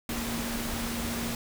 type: tone in noise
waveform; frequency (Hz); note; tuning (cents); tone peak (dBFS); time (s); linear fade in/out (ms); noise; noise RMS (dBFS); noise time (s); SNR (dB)
sine; 233.3; A#3; +2; -34; 0.09-1.35; 2; pink; -34; 0.09-1.35; -3
effects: none